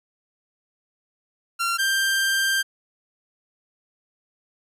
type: tone pair in turn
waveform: sawtooth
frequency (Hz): 1373 / 1580.4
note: F6 / G6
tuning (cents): -30 / +14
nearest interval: major second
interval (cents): 244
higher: second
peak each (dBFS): -18 / -16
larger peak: second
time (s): 1.59-1.78 / 1.78-2.63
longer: second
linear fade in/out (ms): 20
effects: resampled to 32000 Hz